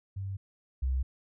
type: tone pair in turn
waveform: sine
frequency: 97.3 / 64.94 Hz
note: G2 / C2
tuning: -12 / -12 cents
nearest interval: perfect fifth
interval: 700 cents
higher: first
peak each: -33 / -26 dBFS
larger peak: second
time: 0.16-0.37 / 0.82-1.03 s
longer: neither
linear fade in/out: 10 ms
effects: none